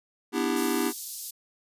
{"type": "chord", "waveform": "square", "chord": "E minor seventh", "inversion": "second", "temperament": "just", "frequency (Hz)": [247.2, 296.7, 329.6, 395.6], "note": ["B3", "D4", "E4", "G4"], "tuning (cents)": [2, 18, 0, 16], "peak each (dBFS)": -31, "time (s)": [0.32, 0.93], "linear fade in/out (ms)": 50}
{"type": "high-pass noise", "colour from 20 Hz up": "white", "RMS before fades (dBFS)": -36, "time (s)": [0.56, 1.31], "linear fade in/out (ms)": 10, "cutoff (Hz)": 4400, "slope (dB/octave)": 24}
{"effects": ["resampled to 32000 Hz"]}